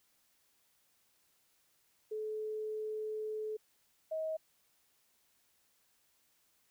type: tone pair in turn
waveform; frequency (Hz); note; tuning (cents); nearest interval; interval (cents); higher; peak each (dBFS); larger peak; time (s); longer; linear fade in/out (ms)
sine; 431.3 / 634; A4 / D#5; -35 / +32; perfect fifth; 667; second; -36 / -34; second; 2.11-3.57 / 4.11-4.37; first; 10
effects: white hiss -73 dBFS RMS until 6.7 s